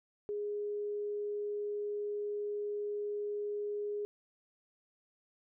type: tone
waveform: sine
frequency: 413.8 Hz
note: G#4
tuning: 6 cents flat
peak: -34 dBFS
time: 0.29-4.05 s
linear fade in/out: 0 ms
effects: none